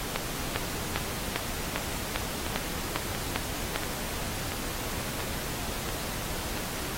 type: two click trains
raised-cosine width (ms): 0.3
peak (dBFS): -10 / -17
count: 10 / 8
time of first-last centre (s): 0.16-3.76 / 1.78-6.575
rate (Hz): 2.5 / 1.46
effects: pink hiss -35 dBFS RMS until 6.97 s + AAC 48 kbps